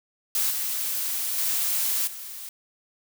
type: noise with level steps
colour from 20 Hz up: blue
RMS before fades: -24 / -28 / -25 / -38 dBFS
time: 0.35-2.49 s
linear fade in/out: 2 ms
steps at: 0.5 / 1.38 / 2.07 s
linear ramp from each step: 5 ms
effects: none